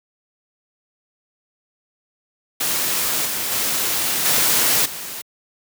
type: noise with level steps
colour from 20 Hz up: white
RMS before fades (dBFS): -21 / -24 / -21 / -17 / -31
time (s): 2.6-5.22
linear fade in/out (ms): 10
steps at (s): 3.25 / 3.51 / 4.25 / 4.85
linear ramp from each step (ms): 10
effects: high-pass 100 Hz 12 dB/octave